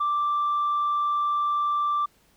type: tone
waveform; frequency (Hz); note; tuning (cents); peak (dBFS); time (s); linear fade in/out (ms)
sine; 1174.7; D6; 0; -20; 0-2.06; 10
effects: tanh soft clip ceiling -19 dBFS + pink hiss -62 dBFS RMS until 2.36 s